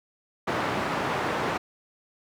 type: band-pass noise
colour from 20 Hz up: white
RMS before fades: -28 dBFS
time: 0.47-1.58 s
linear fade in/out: 10 ms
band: 110 to 1300 Hz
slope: 12 dB/octave
effects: none